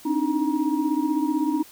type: tone cluster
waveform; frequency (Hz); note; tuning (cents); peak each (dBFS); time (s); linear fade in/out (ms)
sine; 266.4 / 301.1 / 317.1 / 948; C4 / D4 / D#4 / A#5; +31 / +43 / +33 / +29; -27 / -23 / -27 / -31; 0.05-1.63; 10
effects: white hiss -48 dBFS RMS until 1.71 s